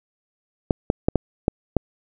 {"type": "clicks", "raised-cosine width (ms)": 2, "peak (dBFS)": -3, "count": 6, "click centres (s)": [0.708, 0.901, 1.085, 1.157, 1.481, 1.767], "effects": []}